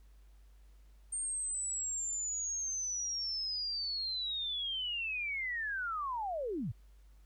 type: linear sweep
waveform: sine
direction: down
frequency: 8730 to 87.31 Hz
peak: -34 dBFS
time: 1.12-6.72 s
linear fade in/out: 10 ms
effects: added 50 Hz sine -56 dBFS peak until 7.25 s + pink hiss -73 dBFS RMS until 7.25 s